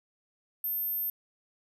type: tone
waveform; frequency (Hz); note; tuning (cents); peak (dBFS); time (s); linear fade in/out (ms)
sine; 13300; G#9; +1; -29; 0.64-1.1; 2
effects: none